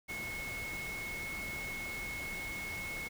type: tone in noise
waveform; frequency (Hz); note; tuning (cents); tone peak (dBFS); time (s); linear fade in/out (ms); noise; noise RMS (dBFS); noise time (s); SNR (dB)
sine; 2184; C#7; -26; -39; 0.08-3.09; 20; pink; -45; 0.08-3.09; +3
effects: none